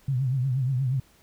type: tone with vibrato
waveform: sine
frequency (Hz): 130.4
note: C3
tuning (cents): -5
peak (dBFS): -22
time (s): 0.08-1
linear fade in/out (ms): 5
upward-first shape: triangle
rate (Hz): 8.4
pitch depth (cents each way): 130
effects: pink hiss -59 dBFS RMS until 1.22 s